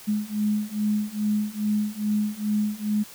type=beating tone pair; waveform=sine; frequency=209.2 / 211.6 Hz; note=G#3 / G#3; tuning=+13 / +33 cents; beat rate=2.4 Hz; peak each=-26 / -25 dBFS; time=0.07-3.04 s; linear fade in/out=20 ms; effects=white hiss -45 dBFS RMS until 3.14 s